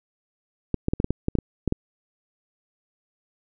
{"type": "clicks", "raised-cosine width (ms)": 3, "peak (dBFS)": -9, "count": 11, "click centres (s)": [0.743, 0.884, 0.935, 1.001, 1.044, 1.106, 1.284, 1.353, 1.387, 1.677, 1.724], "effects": []}